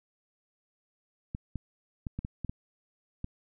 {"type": "clicks", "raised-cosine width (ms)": 5, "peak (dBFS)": -22, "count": 8, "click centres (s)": [1.349, 1.557, 2.068, 2.19, 2.249, 2.447, 2.495, 3.244], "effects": []}